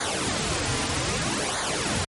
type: noise with flanger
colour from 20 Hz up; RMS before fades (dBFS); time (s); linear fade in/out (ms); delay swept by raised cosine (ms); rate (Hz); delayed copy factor
pink; -26; 0-2.05; 10; 0.36 to 5.56; 0.63; -0.7
effects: high-pass 60 Hz 12 dB/octave + MP3 48 kbps